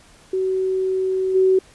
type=tone with level steps; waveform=sine; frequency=377 Hz; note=F#4; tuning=32 cents sharp; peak=-18 / -12 dBFS; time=0.33-1.59 s; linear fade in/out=5 ms; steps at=1.34 s; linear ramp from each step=20 ms; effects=pink hiss -50 dBFS RMS until 1.74 s + resampled to 24000 Hz